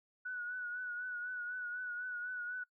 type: tone with vibrato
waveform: sine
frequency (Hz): 1470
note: F#6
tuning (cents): -12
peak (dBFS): -38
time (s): 0.25-2.64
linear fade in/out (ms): 10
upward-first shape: triangle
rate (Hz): 4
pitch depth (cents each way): 47
effects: noise-tail reverb RT60 0.1 s tail -22 dB re dry